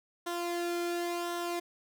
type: tone with flanger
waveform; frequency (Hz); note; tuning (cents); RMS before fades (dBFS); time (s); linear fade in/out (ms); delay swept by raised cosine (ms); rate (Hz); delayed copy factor
sawtooth; 346.4; F4; -14; -34; 0.26-1.6; 10; 0.42 to 1.07; 0.93; -0.55
effects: none